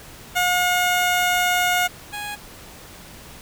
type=tone pair in turn; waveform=15% pulse; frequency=719 / 828.6 Hz; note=F#5 / G#5; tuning=-50 / -4 cents; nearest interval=major second; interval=246 cents; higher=second; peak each=-11 / -22 dBFS; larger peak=first; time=0.35-1.88 / 2.12-2.36 s; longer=first; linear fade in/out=20 ms; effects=pink hiss -42 dBFS RMS until 3.41 s